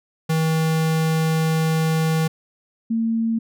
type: tone pair in turn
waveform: square / sine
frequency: 160 / 226.7 Hz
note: D#3 / A#3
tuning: +49 / -48 cents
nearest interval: tritone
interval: 603 cents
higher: second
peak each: -18 dBFS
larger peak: neither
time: 0.29-2.28 / 2.9-3.39 s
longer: first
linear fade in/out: 10 ms
effects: none